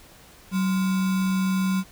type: tone with sample-and-hold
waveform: sine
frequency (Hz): 188.7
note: F#3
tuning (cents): +34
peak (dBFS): -20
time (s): 0.51-1.84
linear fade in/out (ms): 50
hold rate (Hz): 1225
effects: pink hiss -50 dBFS RMS until 1.91 s